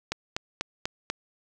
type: click train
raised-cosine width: 0.2 ms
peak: -11 dBFS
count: 5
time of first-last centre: 0.12-1.1 s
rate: 4.08 Hz
effects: none